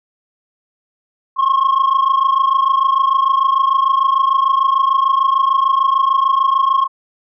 sine tone pair together, 1063 / 1089.7 Hz, C6 / C#6, +27 / -30 cents, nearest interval unison, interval 43 cents, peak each -12 dBFS, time 1.36-6.88 s, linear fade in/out 50 ms, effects tanh soft clip ceiling -8 dBFS

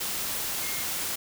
sine tone in noise, 2137 Hz, C7, 36 cents sharp, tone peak -39 dBFS, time 0.62-0.84 s, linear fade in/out 10 ms, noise white, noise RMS -31 dBFS, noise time 0-1.16 s, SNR -11 dB, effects none

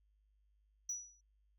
sine tone with exponential decay, 5880 Hz, F#8, 12 cents flat, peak -33 dBFS, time 0.89-1.21 s, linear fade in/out 5 ms, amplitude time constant 69 ms, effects tanh soft clip ceiling -34 dBFS + added 51 Hz sine -70 dBFS peak until 1.58 s

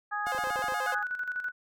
harmonic tone, 415.3 Hz, G#4, in tune, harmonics 2 / 3 / 4, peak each -34 / -34 / -34 dBFS, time 0.11-1.04 s, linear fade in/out 20 ms
sawtooth tone with vibrato, 611 Hz, D#5, 32 cents flat, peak -30 dBFS, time 0.26-0.95 s, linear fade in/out 10 ms, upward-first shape square, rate 8.3 Hz, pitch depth 280 cents each way
clicks, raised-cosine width 1 ms, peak -28 dBFS, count 11, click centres 0.269 / 0.348 / 0.389 / 0.438 / 0.472 / 0.506 / 0.558 / 0.592 / 0.641 / 0.685 / 0.722 s
sine tone with tremolo, 1480 Hz, F#6, in tune, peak -29 dBFS, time 0.86-1.52 s, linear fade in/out 20 ms, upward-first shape square, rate 12 Hz, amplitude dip 60%
effects none

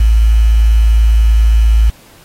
sine tone with quantisation, 55.1 Hz, A1, 3 cents sharp, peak -5 dBFS, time 0-1.9 s, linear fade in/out 5 ms, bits 5, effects pink hiss -43 dBFS RMS until 2.24 s + AAC 48 kbps

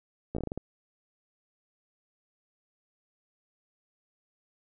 slowing click train, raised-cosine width 2 ms, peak -20 dBFS, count 8, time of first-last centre 0.35-0.576 s, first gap 15 ms, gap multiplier 1.25, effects none

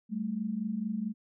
sine tone pair together, 195.51 / 220 Hz, G3 / A3, -4 / 0 cents, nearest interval major second, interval 204 cents, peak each -35 / -32 dBFS, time 0.09-1.14 s, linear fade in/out 50 ms, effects none

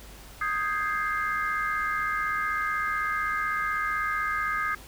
sine chord, Ab major seventh, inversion second, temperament equal with one note detuned, 1244.5 / 1585.3 / 1661.2 / 2093 Hz, Eb6 / G6 / Ab6 / C7, 0 / +19 / 0 / 0 cents, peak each -28 / -33 / -33 / -33 dBFS, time 0.41-4.75 s, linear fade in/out 5 ms, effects added 50 Hz sine -48 dBFS peak until 4.87 s + pink hiss -48 dBFS RMS until 4.87 s

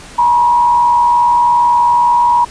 sine tone with frequency modulation, 960 Hz, B5, 49 cents flat, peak -7 dBFS, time 0.18-2.45 s, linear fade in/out 10 ms, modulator 81.2 Hz, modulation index 0.49, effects pink hiss -34 dBFS RMS until 2.5 s + resampled to 22050 Hz

